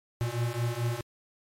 square beating tone pair, 116.54 / 121.14 Hz, A#2 / B2, 0 / -33 cents, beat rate 4.6 Hz, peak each -32 / -31 dBFS, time 0.21-1.01 s, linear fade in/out 0 ms, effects MP3 64 kbps

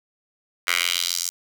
10% pulse tone with high-pass filter sweep, 87.31 Hz, F2, in tune, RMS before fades -24 dBFS, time 0.67-1.3 s, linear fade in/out 10 ms, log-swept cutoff 1800 to 6500 Hz, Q 1.9, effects none

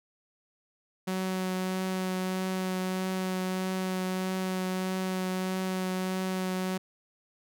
sawtooth tone with vibrato, 186.4 Hz, F#3, 13 cents sharp, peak -25 dBFS, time 1.07-6.78 s, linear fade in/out 10 ms, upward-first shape triangle, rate 1.6 Hz, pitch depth 12 cents each way, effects none

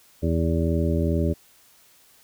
harmonic tone, 82.4 Hz, E2, in tune, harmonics 1 / 2 / 3 / 4 / 5 / 7, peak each -23 / -26 / -28 / -29 / -30 / -31 dBFS, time 0.22-1.34 s, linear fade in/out 20 ms, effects white hiss -56 dBFS RMS until 2.23 s

